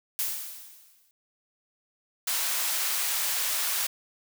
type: noise with exponential decay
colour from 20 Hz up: blue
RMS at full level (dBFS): -27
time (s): 0.19-1.11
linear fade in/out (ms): 0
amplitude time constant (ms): 200
type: high-pass noise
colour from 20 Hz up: white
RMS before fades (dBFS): -28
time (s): 2.27-3.87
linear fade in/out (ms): 5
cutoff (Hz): 810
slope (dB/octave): 12
effects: none